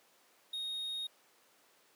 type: tone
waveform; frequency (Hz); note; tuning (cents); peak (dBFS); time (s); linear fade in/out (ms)
triangle; 3729; A#7; 0; -35; 0.53-1.07; 5
effects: pink hiss -66 dBFS RMS until 1.95 s + high-pass 400 Hz 12 dB/octave